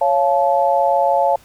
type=chord; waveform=sine; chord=Db augmented; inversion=none; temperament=just; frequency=554.4 / 693 / 866.2 Hz; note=Db5 / F5 / A5; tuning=0 / -14 / -27 cents; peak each=-17 dBFS; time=0.01-1.36 s; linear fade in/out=5 ms; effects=pink hiss -49 dBFS RMS until 1.44 s